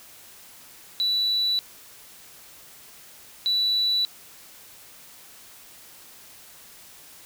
triangle tone pair in turn, 3951 / 3951 Hz, B7 / B7, 0 / 0 cents, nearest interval unison, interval 0 cents, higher neither, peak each -18 / -17 dBFS, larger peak second, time 1-1.59 / 3.46-4.05 s, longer neither, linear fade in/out 0 ms, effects tanh soft clip ceiling -17 dBFS + white hiss -48 dBFS RMS until 7.25 s

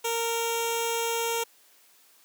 10% pulse tone with notch filter, 462.2 Hz, A#4, 15 cents flat, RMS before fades -28 dBFS, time 0.04-1.44 s, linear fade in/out 10 ms, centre 1700 Hz, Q 0.87, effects white hiss -59 dBFS RMS until 2.24 s + high-pass 300 Hz 12 dB/octave

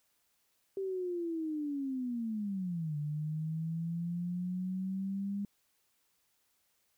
sine linear two-way sweep, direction down then up, 392 to 146.83 to 202.4 Hz, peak -33 dBFS, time 0.77-5.45 s, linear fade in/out 2 ms, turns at 2.97 s, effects white hiss -75 dBFS RMS until 6.97 s

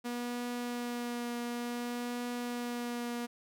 sawtooth tone with vibrato, 241 Hz, B3, 42 cents flat, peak -31 dBFS, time 0.04-3.27 s, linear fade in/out 20 ms, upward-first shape triangle, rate 0.56 Hz, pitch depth 15 cents each way, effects none

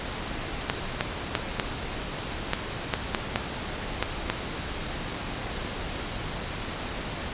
clicks, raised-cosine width 0.3 ms, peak -7 dBFS, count 10, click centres 0.699 / 1.009 / 1.352 / 1.598 / 2.534 / 2.938 / 3.148 / 3.359 / 4.026 / 4.3 s, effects pink hiss -33 dBFS RMS until 7.33 s + resampled to 8000 Hz

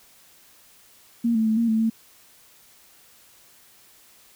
sine tone with pitch steps, 233.6 / 221.6 / 219.2 / 231.8 / 221 / 224.1 Hz, A#3 / A3 / A3 / A#3 / A3 / A3, +4 / +13 / -6 / -10 / +8 / +32 cents, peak -18 dBFS, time 1.24-1.9 s, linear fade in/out 10 ms, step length 110 ms, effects white hiss -54 dBFS RMS until 4.35 s

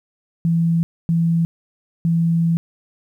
sine tone bursts at uneven times, 166.8 Hz, E3, 21 cents sharp, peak -14 dBFS, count 3, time 0.45-0.83 / 1.09-1.45 / 2.05-2.57 s, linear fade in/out 0 ms, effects 9-bit

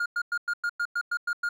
triangle tone bursts, 1418 Hz, F6, 26 cents sharp, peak -23 dBFS, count 10, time 0-1.49 s, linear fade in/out 5 ms, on 59 ms, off 100 ms, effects none

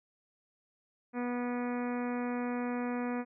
harmonic tone, 244.2 Hz, B3, 19 cents flat, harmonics 1 / 2 / 3 / 4 / 5 / 6 / 7 / 8 / 9 / 10, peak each -33 / -39 / -43 / -45 / -47 / -49 / -50 / -51 / -52 / -53 dBFS, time 1.13-3.25 s, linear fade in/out 50 ms, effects none

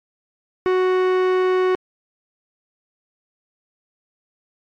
45% pulse tone, 370 Hz, F#4, in tune, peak -15 dBFS, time 0.66-1.75 s, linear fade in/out 0 ms, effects low-pass 2000 Hz 12 dB/octave + MP3 64 kbps

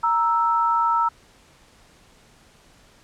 sine tone pair together, 932.3 / 1318.5 Hz, A#5 / E6, 0 / 0 cents, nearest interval tritone, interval 600 cents, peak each -20 dBFS, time 0.03-1.09 s, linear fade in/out 10 ms, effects pink hiss -54 dBFS RMS until 3.03 s + low-pass 9000 Hz 12 dB/octave

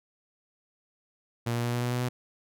sawtooth tone with pitch steps, 118 / 119.03 / 120.06 / 121.11 / 122.16 / 123.22 / 124.3 Hz, A#2 / A#2 / B2 / B2 / B2 / B2 / B2, +22 / +37 / -48 / -33 / -18 / -4 / +12 cents, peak -23 dBFS, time 1.46-2.09 s, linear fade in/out 10 ms, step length 90 ms, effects none

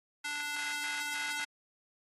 square tone with high-pass filter, 293.7 Hz, D4, in tune, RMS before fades -37 dBFS, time 0.24-1.45 s, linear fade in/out 10 ms, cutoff 1600 Hz, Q 1.4, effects AAC 32 kbps

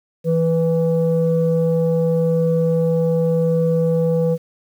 sine tone pair together, 164.34 / 493.9 Hz, E3 / B4, -5 / 0 cents, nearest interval octave + perfect fifth, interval 1905 cents, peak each -16 dBFS, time 0.24-4.38 s, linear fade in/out 50 ms, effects tanh soft clip ceiling -9 dBFS + 8-bit

